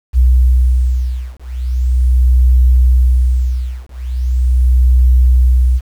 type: beating tone pair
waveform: sine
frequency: 62.3 / 62.7 Hz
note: B1 / B1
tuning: +16 / +27 cents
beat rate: 0.4 Hz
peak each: -11 dBFS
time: 0.13-5.81 s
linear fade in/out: 50 ms
effects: 7-bit